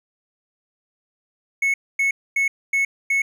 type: tone bursts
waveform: triangle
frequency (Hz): 2199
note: C#7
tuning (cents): -14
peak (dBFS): -15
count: 5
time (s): 1.62-3.22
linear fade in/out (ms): 5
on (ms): 120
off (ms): 250
effects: none